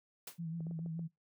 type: noise with exponential decay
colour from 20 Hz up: white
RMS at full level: -41 dBFS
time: 0.27-0.39 s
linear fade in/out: 5 ms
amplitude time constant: 26 ms
type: tone with vibrato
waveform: sine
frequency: 164.8 Hz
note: E3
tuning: in tune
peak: -37 dBFS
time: 0.38-1.08 s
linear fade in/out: 20 ms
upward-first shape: sine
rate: 6.9 Hz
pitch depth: 50 cents each way
type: clicks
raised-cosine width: 2 ms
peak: -37 dBFS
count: 6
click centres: 0.606 / 0.668 / 0.711 / 0.791 / 0.861 / 0.993 s
effects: noise-tail reverb RT60 0.2 s tail -23 dB re dry + high-pass 100 Hz 12 dB/octave